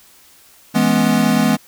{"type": "chord", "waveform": "square", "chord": "C# minor seventh", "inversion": "first", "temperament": "equal with one note detuned", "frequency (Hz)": [164.81, 210.6, 246.9, 277.2], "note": ["E3", "G#3", "B3", "C#4"], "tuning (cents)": [0, 24, 0, 0], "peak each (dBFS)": [-21, -17, -17, -23], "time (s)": [0.74, 1.57], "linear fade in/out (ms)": 20, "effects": ["white hiss -48 dBFS RMS until 1.67 s"]}